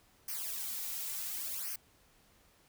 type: noise with flanger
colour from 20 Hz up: blue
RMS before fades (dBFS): -39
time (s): 0.28-1.76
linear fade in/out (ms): 5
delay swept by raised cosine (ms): 0.26 to 3.36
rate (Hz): 0.7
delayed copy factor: -0.85
effects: pink hiss -66 dBFS RMS until 2.68 s